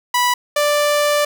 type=tone pair in turn; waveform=sawtooth; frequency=983 / 588.2 Hz; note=B5 / D5; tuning=-8 / +3 cents; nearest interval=major sixth; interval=889 cents; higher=first; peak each=-10 dBFS; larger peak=neither; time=0.14-0.34 / 0.56-1.25 s; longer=second; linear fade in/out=5 ms; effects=none